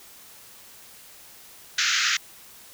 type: band-pass noise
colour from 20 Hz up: pink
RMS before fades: -23 dBFS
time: 1.78-2.17 s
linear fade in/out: 5 ms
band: 1300 to 6900 Hz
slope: 96 dB/octave
effects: white hiss -48 dBFS RMS until 2.73 s